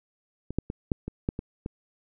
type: clicks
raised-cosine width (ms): 3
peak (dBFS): -21 / -12 / -19 / -11 / -20 / -12 / -19 / -19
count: 8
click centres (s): 0.506 / 0.586 / 0.701 / 0.918 / 1.08 / 1.289 / 1.391 / 1.661
effects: none